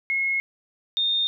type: tone pair in turn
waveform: sine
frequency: 2168 / 3653 Hz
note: C#7 / A#7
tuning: -39 / -36 cents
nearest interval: major sixth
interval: 903 cents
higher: second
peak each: -21 / -20 dBFS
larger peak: second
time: 0.1-0.4 / 0.97-1.27 s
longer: neither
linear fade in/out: 0 ms
effects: none